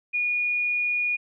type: tone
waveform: sine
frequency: 2445 Hz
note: D#7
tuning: 31 cents flat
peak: -22 dBFS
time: 0.13-1.17 s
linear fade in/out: 20 ms
effects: none